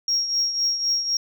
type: tone with tremolo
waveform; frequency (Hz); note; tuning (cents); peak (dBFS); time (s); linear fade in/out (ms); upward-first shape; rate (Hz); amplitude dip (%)
sine; 5588; F8; 0; -16; 0.08-1.17; 2; triangle; 3.9; 70
effects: tanh soft clip ceiling -15 dBFS